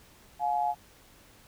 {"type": "tone pair together", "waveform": "sine", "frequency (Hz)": [712, 846.7], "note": ["F5", "G#5"], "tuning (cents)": [33, 33], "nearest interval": "minor third", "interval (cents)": 300, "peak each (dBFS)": -28, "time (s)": [0.39, 0.75], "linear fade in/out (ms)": 50, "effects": ["pink hiss -57 dBFS RMS until 1.47 s"]}